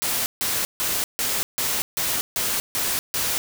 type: noise bursts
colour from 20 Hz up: white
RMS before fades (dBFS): -24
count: 9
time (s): 0.02-3.38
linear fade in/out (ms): 0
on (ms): 240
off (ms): 150
effects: none